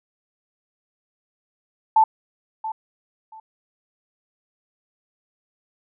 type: tone with echo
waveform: sine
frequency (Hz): 880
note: A5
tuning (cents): 0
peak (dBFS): -11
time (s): 1.96-2.04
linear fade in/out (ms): 5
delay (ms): 680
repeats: 2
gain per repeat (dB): -14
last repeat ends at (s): 3.4
effects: none